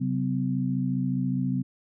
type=tone cluster; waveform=sine; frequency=134.4 / 188.9 / 253.9 Hz; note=C3 / F#3 / B3; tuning=+47 / +36 / +48 cents; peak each=-28 / -29 / -28 dBFS; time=0-1.63 s; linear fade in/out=20 ms; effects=none